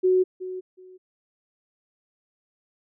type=tone with echo; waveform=sine; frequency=370 Hz; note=F#4; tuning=in tune; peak=-16 dBFS; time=0.03-0.24 s; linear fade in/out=20 ms; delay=370 ms; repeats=2; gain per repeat=-14 dB; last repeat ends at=0.98 s; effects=none